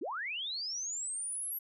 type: linear sweep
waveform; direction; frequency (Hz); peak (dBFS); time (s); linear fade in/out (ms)
sine; up; 238.2 to 11810; -35; 0.01-1.59; 10
effects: none